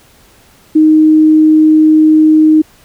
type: tone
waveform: sine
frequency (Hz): 311.1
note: D#4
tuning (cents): 0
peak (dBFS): -3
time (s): 0.75-2.62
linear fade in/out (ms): 10
effects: pink hiss -45 dBFS RMS until 2.84 s